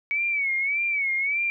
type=tone with vibrato; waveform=sine; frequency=2252 Hz; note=C#7; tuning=27 cents sharp; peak=-22 dBFS; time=0.11-1.5 s; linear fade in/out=0 ms; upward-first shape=sine; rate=1.7 Hz; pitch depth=100 cents each way; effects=none